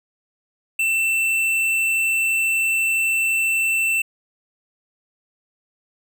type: tone with tanh clipping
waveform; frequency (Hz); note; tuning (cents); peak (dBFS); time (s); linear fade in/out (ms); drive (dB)
sine; 2677; E7; +26; -19; 0.79-4.02; 5; 13
effects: none